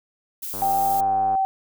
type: noise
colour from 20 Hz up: violet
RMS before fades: -31 dBFS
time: 0.42-1.01 s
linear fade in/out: 10 ms
type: click train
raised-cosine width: 1 ms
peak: -22 dBFS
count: 83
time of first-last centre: 0.54-1.352 s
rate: 101 Hz
type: tone with pitch glide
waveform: sine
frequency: 784 to 770.5 Hz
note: G5 to G5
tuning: 0 to -30 cents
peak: -18 dBFS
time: 0.62-1.45 s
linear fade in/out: 0 ms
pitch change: -30 cents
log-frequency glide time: 0.98-1.13 s
effects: none